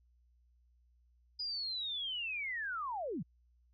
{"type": "linear sweep", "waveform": "sine", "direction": "down", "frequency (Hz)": [4977, 123.47], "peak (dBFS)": -36, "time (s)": [1.39, 3.23], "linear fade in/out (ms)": 10, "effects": ["added 60 Hz sine -66 dBFS peak until 3.73 s", "AAC 48 kbps"]}